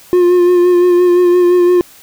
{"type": "tone with vibrato", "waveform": "triangle", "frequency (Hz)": 355.3, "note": "F4", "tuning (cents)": 30, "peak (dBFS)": -4, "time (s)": [0.13, 1.81], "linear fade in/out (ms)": 0, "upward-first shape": "sine", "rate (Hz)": 5.8, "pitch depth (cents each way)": 25, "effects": ["white hiss -41 dBFS RMS until 2.02 s"]}